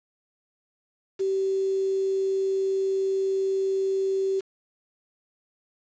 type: tone with quantisation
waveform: sine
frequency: 385.9 Hz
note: G4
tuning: 27 cents flat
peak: -22 dBFS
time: 1.19-4.41 s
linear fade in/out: 20 ms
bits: 7
effects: resampled to 16000 Hz